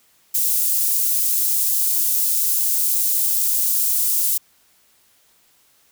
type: high-pass noise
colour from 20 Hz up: white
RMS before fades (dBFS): -19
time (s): 0.34-4.38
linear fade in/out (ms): 10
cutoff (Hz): 8800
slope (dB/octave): 12
effects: white hiss -58 dBFS RMS until 5.91 s